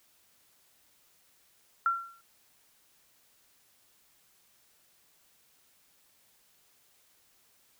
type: tone with exponential decay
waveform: sine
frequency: 1365 Hz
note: F6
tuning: 40 cents flat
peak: -21 dBFS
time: 1.86-2.21 s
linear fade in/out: 1 ms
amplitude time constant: 76 ms
effects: white hiss -66 dBFS RMS until 7.79 s